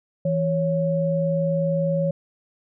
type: tone pair together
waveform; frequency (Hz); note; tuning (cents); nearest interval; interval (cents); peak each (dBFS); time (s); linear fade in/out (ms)
sine; 164.82 / 554.4; E3 / C#5; 0 / 0; octave + major sixth; 2100; -22; 0.25-2.11; 5
effects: none